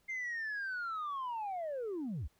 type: linear sweep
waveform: sine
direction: down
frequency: 2112 to 49 Hz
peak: -34 dBFS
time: 0.08-2.28 s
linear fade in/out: 20 ms
effects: tanh soft clip ceiling -34 dBFS + pink hiss -73 dBFS RMS until 2.39 s